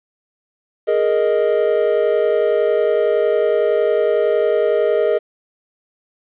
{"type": "chord", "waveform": "triangle", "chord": "Ab suspended second", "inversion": "none", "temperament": "equal", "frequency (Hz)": [415.3, 466.2, 622.3], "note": ["Ab4", "Bb4", "Eb5"], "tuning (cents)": [0, 0, 0], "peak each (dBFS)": -16, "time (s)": [0.87, 5.19], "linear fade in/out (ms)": 20, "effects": ["resampled to 8000 Hz", "8-bit"]}